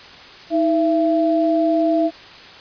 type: tone pair together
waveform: sine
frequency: 318 / 671 Hz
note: D#4 / E5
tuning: +38 / +31 cents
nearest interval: octave + minor second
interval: 1293 cents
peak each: -17 dBFS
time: 0.5-2.11 s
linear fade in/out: 50 ms
effects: white hiss -40 dBFS RMS until 2.6 s + resampled to 11025 Hz